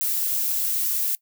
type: noise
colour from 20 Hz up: violet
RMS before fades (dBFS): -24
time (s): 0.01-1.15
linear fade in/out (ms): 0
effects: noise-tail reverb RT60 0.1 s tail -22 dB re dry